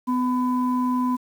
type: tone pair together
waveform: sine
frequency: 251.1 / 1003 Hz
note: B3 / B5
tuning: +29 / +26 cents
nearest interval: 2 octaves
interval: 2397 cents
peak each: -20 / -25 dBFS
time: 0.07-1.17 s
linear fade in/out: 20 ms
effects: tanh soft clip ceiling -12 dBFS + 8-bit